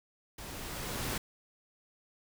pink noise with level ramp, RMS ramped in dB -45 to -34 dBFS, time 0.38-1.18 s, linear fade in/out 5 ms, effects none

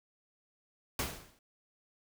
pink noise with exponential decay, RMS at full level -31 dBFS, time 0.99-1.39 s, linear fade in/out 2 ms, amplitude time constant 86 ms, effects none

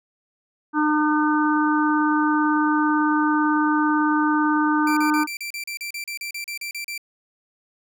harmonic tone, 303 Hz, D#4, 46 cents flat, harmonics 1 / 3 / 4 / 5, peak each -19 / -24 / -25 / -26 dBFS, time 0.73-5.27 s, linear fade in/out 50 ms
sawtooth tone bursts, 2349 Hz, D7, in tune, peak -25 dBFS, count 16, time 4.87-6.978 s, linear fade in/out 2 ms, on 98 ms, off 36 ms
effects none

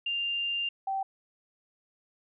sine tone pair in turn, 2794 / 775.5 Hz, F7 / G5, 0 / -19 cents, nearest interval octave + minor seventh, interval 2219 cents, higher first, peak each -28 / -28 dBFS, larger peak neither, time 0.06-0.69 / 0.87-1.03 s, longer first, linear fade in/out 5 ms, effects none

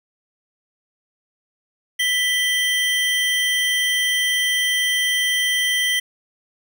square tone pair together, 1975.5 / 3142 Hz, B6 / G7, 0 / +3 cents, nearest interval minor sixth, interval 803 cents, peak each -21 dBFS, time 1.99-6 s, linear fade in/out 10 ms, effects none

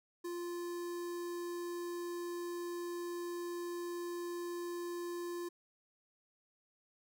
square tone with notch filter, 348.1 Hz, F4, 6 cents flat, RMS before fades -41 dBFS, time 0.24-5.49 s, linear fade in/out 10 ms, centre 2700 Hz, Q 1.1, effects none

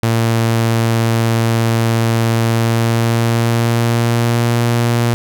sawtooth tone with pitch glide, 114.6 to 118.23 Hz, A#2 to A#2, -29 to +25 cents, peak -8 dBFS, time 0.03-5.14 s, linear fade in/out 0 ms, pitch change +54 cents, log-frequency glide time 2.45-4.57 s, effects none

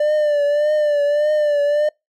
triangle tone with vibrato, 592 Hz, D5, 14 cents sharp, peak -12 dBFS, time 0-1.89 s, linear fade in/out 5 ms, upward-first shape triangle, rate 1.7 Hz, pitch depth 56 cents each way, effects noise-tail reverb RT60 0.2 s tail -26 dB re dry

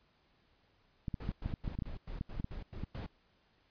clicks, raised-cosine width 5 ms, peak -24 dBFS, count 12, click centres 1.082 / 1.142 / 1.291 / 1.46 / 1.538 / 1.678 / 1.789 / 1.822 / 2.211 / 2.399 / 2.444 / 2.836 s
brown noise bursts, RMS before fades -42 dBFS, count 9, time 1.2-3.064 s, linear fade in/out 5 ms, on 120 ms, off 98 ms
effects pink hiss -71 dBFS RMS until 3.7 s + resampled to 11025 Hz

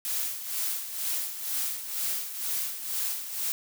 blue noise with tremolo, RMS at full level -29 dBFS, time 0.05-3.52 s, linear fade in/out 0 ms, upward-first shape sine, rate 2.1 Hz, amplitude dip 65%, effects none

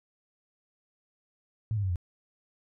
sine tone with pitch steps, 110 / 102.04 / 94.66 / 87.81 Hz, A2 / G#2 / F#2 / F2, 0 / -30 / +40 / +10 cents, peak -26 dBFS, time 1.71-1.958 s, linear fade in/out 0 ms, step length 62 ms, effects none

